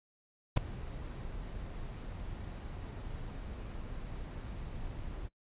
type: noise with ADSR envelope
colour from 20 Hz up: brown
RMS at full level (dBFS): -20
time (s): 0.56-5.29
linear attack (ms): 15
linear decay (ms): 4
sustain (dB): -22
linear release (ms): 38
effects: noise-tail reverb RT60 0.1 s tail -19 dB re dry + resampled to 8000 Hz